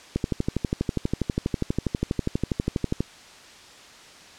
click train, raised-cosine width 3 ms, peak -10 dBFS, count 36, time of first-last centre 0.16-3.006 s, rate 12.3 Hz, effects white hiss -47 dBFS RMS until 4.38 s + low-pass 6000 Hz 12 dB/octave

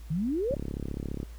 sine exponential sweep, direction up, 145.5 to 598 Hz, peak -26 dBFS, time 0.1-0.55 s, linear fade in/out 10 ms
click train, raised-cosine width 3 ms, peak -21 dBFS, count 26, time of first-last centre 0.51-1.23 s, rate 34.7 Hz
effects added 56 Hz sine -41 dBFS peak until 1.38 s + pink hiss -57 dBFS RMS until 1.38 s

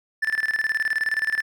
triangle tone with tremolo, 1760 Hz, A6, in tune, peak -17 dBFS, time 0.22-1.42 s, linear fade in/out 10 ms, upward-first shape square, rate 19 Hz, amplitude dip 80%, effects none

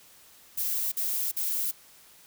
violet noise bursts, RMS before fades -29 dBFS, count 3, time 0.57-1.714 s, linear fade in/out 10 ms, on 350 ms, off 47 ms, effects white hiss -55 dBFS RMS until 2.26 s

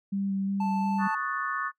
sine tone with vibrato, 196 Hz, G3, in tune, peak -26 dBFS, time 0.12-1.08 s, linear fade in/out 10 ms, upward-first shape square, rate 2.8 Hz, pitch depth 11 cents each way
triangle tone, 880 Hz, A5, in tune, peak -27 dBFS, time 0.6-1.15 s, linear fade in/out 5 ms
sine chord, D# half-diminished seventh, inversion third, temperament equal, 1108.7 / 1244.5 / 1480 / 1760 Hz, C#6 / D#6 / F#6 / A6, 0 / 0 / 0 / 0 cents, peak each -32 / -34 / -35 / -34 dBFS, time 0.98-1.72 s, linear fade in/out 50 ms
effects noise-tail reverb RT60 0.1 s tail -21 dB re dry

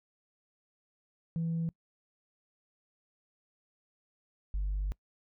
sine tone pair in turn, 165.2 / 49.11 Hz, E3 / G1, +4 / +4 cents, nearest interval octave + major sixth, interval 2100 cents, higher first, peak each -28 dBFS, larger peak neither, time 1.36-1.69 / 4.54-4.92 s, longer second, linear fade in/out 0 ms, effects noise-tail reverb RT60 0.1 s tail -25 dB re dry + tanh soft clip ceiling -27 dBFS

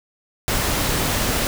pink noise, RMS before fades -21 dBFS, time 0.48-1.47 s, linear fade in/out 0 ms, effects none

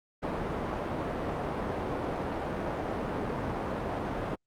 white low-pass noise, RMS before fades -33 dBFS, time 0.22-4.36 s, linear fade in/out 20 ms, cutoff 750 Hz, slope 12 dB/octave, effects Opus 48 kbps

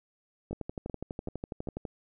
two click trains, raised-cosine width 2 ms, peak -22 / -24 dBFS, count 17 / 4, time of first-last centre 0.53-1.852 / 0.51-1.673 s, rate 12.1 / 2.58 Hz, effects none

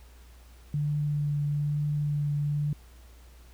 sine tone with vibrato, 146.83 Hz, D3, in tune, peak -25 dBFS, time 0.74-2.73 s, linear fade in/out 2 ms, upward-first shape triangle, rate 1.1 Hz, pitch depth 15 cents each way, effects added 60 Hz sine -49 dBFS peak until 3.53 s + pink hiss -59 dBFS RMS until 3.53 s

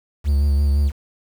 triangle tone with vibrato, 71.2 Hz, C#2, 47 cents sharp, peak -12 dBFS, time 0.24-0.92 s, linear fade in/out 50 ms, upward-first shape sine, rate 5.8 Hz, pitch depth 35 cents each way, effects 7-bit

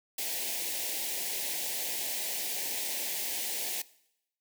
white band-stop noise, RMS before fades -34 dBFS, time 0.18-3.82 s, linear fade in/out 5 ms, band 890 to 1800 Hz, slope 48 dB/octave, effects noise-tail reverb RT60 0.8 s tail -20 dB re dry + high-pass 300 Hz 12 dB/octave

